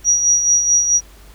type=tone with tremolo; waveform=sine; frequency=5770 Hz; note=F#8; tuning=44 cents flat; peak=-9 dBFS; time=0.04-1.01 s; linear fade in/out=50 ms; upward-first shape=sine; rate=4.6 Hz; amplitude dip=55%; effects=added 50 Hz sine -41 dBFS peak until 1.34 s + pink hiss -47 dBFS RMS until 1.34 s